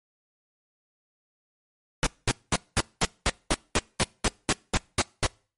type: noise bursts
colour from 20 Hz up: pink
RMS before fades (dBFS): -22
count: 14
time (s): 2.03-5.264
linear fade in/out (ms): 0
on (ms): 36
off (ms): 210
effects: noise-tail reverb RT60 0.4 s tail -26 dB re dry + MP3 48 kbps